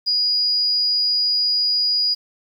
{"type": "tone", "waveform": "sine", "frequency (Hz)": 4897, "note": "D#8", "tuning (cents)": -28, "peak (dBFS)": -16, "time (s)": [0.06, 2.15], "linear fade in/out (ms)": 20, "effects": ["8-bit"]}